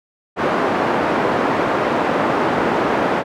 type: band-pass noise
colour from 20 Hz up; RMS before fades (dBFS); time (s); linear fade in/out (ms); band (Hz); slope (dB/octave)
pink; -18; 0.36-3.24; 50; 290 to 1300; 12
effects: none